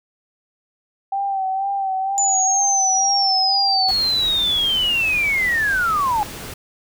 sine tone with vibrato, 777 Hz, G5, 16 cents flat, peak -19 dBFS, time 1.12-3.91 s, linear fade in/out 5 ms, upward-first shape sine, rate 2.1 Hz, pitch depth 42 cents each way
sine linear sweep, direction down, 7040 to 809 Hz, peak -16 dBFS, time 2.18-6.23 s, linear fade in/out 0 ms
pink noise, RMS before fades -33 dBFS, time 3.88-6.54 s, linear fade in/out 5 ms
effects none

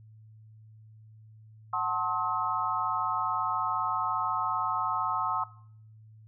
sine chord, F# diminished seventh, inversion none, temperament just, 740 / 888 / 1065.6 / 1278.7 Hz, F#5 / A5 / C6 / Eb6, 0 / +16 / +31 / +47 cents, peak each -35 / -34 / -31 / -31 dBFS, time 1.73-5.44 s, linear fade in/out 5 ms, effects noise-tail reverb RT60 0.6 s tail -19 dB re dry + added 109 Hz sine -50 dBFS peak until 6.27 s

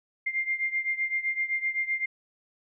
sine beating tone pair, 2103 / 2110.8 Hz, C7 / C7, +8 / +15 cents, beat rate 7.8 Hz, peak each -28 / -31 dBFS, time 0.26-2.06 s, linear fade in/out 10 ms, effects none

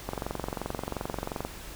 click train, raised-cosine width 1 ms, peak -17 dBFS, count 32, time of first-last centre 0.09-1.45 s, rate 22.8 Hz, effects added 50 Hz sine -46 dBFS peak until 1.75 s + pink hiss -44 dBFS RMS until 1.75 s

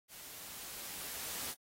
white noise with level ramp, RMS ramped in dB -51 to -40 dBFS, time 0.08-1.55 s, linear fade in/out 50 ms, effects AAC 48 kbps

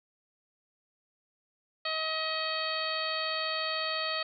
harmonic tone, 634 Hz, D#5, 32 cents sharp, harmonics 1 / 2 / 3 / 4 / 5 / 6 / 7, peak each -37 / -36 / -38 / -39 / -39 / -40 / -36 dBFS, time 1.85-4.23 s, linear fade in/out 5 ms, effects none

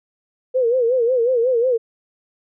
sine tone with vibrato, 488.2 Hz, B4, 20 cents flat, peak -14 dBFS, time 0.54-1.78 s, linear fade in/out 20 ms, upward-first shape sine, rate 5.5 Hz, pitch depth 120 cents each way, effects none

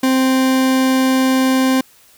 40% pulse tone, 261.6 Hz, C4, in tune, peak -11 dBFS, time 0.03-1.81 s, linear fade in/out 5 ms, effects white hiss -49 dBFS RMS until 2.17 s

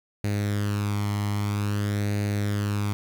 sawtooth tone with flanger, 102.7 Hz, G#2, 19 cents flat, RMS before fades -26 dBFS, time 0.24-2.93 s, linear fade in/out 0 ms, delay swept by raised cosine 0.46 to 0.97 ms, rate 0.51 Hz, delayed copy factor +0.6, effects none

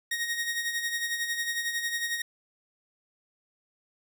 sawtooth tone with tremolo, 1871 Hz, A#6, 6 cents sharp, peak -23 dBFS, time 0.11-2.22 s, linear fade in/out 5 ms, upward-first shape sine, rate 11 Hz, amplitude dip 55%, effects none

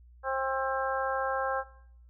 harmonic tone, 266.1 Hz, C4, 29 cents sharp, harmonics 2 / 3 / 4 / 5 / 6, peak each -32 / -34 / -35 / -36 / -37 dBFS, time 0.23-1.64 s, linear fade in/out 50 ms, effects noise-tail reverb RT60 0.7 s tail -19 dB re dry + added 60 Hz sine -52 dBFS peak until 2.09 s

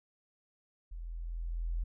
sine tone with level ramp, 41.95 Hz, E1, 31 cents sharp, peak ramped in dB -40 to -30 dBFS, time 0.91-1.84 s, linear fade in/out 10 ms, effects none

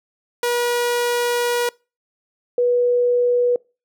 sawtooth / sine tone pair in turn, 481.7 / 487.9 Hz, B4 / B4, -43 / -21 cents, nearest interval unison, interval 22 cents, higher second, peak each -14 dBFS, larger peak neither, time 0.43-1.69 / 2.58-3.56 s, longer first, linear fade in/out 2 ms, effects noise-tail reverb RT60 0.3 s tail -25 dB re dry

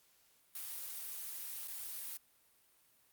blue noise with dropouts, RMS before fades -44 dBFS, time 0.55-2.17 s, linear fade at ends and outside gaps 2 ms, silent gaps 1.675-1.681 s, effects white hiss -70 dBFS RMS until 3.12 s + Opus 48 kbps

